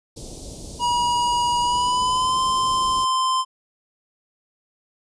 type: band-stop noise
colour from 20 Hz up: pink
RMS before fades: -36 dBFS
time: 0.16-3.05 s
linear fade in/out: 10 ms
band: 620 to 4300 Hz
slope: 24 dB/octave
type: tone with pitch glide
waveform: square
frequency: 963 to 1038.1 Hz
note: B5 to C6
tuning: -44 to -14 cents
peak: -19 dBFS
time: 0.79-3.45 s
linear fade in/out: 50 ms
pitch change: +130 cents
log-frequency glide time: 1.61-2.4 s
effects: resampled to 22050 Hz